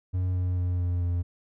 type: tone with pitch steps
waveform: triangle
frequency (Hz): 91.5 / 90.45 / 89.41 / 88.38 / 87.37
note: F#2 / F#2 / F2 / F2 / F2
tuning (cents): -19 / -39 / +41 / +21 / +1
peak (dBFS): -22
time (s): 0.13-1.23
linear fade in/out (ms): 20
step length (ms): 220
effects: none